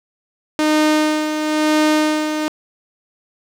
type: tone with tremolo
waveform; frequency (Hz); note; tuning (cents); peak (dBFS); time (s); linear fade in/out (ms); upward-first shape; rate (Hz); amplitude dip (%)
sawtooth; 306.7; D#4; -25; -8; 0.59-2.48; 0; sine; 1; 55
effects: low-pass 8000 Hz 12 dB/octave + 7-bit